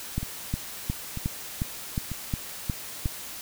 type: two click trains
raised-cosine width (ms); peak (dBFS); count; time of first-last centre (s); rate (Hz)
5; -14 / -20; 9 / 4; 0.18-3.058 / 0.23-3.06; 2.78 / 1.06
effects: white hiss -39 dBFS RMS until 3.41 s